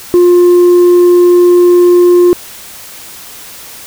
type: tone with tanh clipping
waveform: sine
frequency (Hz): 353.4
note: F4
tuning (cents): +21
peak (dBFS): -3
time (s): 0.14-2.33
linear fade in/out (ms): 0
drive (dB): 2
effects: white hiss -30 dBFS RMS until 3.86 s